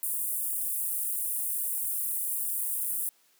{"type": "high-pass noise", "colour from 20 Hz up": "pink", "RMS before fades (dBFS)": -31, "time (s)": [0.03, 3.09], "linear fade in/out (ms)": 0, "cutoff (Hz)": 9100, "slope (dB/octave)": 48, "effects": ["white hiss -65 dBFS RMS until 3.39 s", "high-pass 200 Hz 12 dB/octave"]}